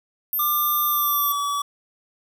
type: tone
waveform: sine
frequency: 13290 Hz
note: G#9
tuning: in tune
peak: -21 dBFS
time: 0.33-1.32 s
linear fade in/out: 0 ms
type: tone with pitch glide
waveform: square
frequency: 1195 to 1143 Hz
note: D6 to D6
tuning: +30 to -47 cents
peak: -23 dBFS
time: 0.39-1.62 s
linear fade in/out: 5 ms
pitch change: -77 cents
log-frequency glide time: 0.87-1.38 s
effects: none